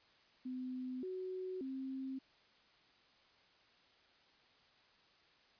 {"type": "tone with pitch steps", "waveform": "sine", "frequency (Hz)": [255, 371.7, 265.1], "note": ["C4", "F#4", "C4"], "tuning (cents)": [-44, 8, 23], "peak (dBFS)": -40, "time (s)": [0.45, 2.19], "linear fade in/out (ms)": 10, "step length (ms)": 580, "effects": ["white hiss -68 dBFS RMS until 5.59 s", "resampled to 11025 Hz"]}